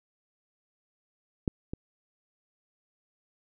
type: clicks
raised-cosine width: 3 ms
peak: -13 / -21 dBFS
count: 2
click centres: 1.478 / 1.735 s
effects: none